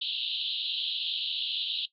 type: band-pass noise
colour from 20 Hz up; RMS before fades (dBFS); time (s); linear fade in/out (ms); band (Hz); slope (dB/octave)
pink; -32; 0.01-1.86; 10; 2900 to 4100; 96
effects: noise-tail reverb RT60 0.1 s tail -17 dB re dry